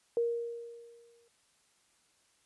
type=tone with exponential decay; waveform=sine; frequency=469 Hz; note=A#4; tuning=11 cents sharp; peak=-25 dBFS; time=0.17-1.28 s; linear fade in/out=1 ms; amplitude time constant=240 ms; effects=white hiss -70 dBFS RMS until 2.45 s + resampled to 24000 Hz